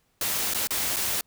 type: noise with dropouts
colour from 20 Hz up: white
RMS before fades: -27 dBFS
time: 0.21-1.21 s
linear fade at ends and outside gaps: 2 ms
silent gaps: 0.537-0.546 / 0.672-0.706 / 0.962-0.966 s
effects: pink hiss -69 dBFS RMS until 1.26 s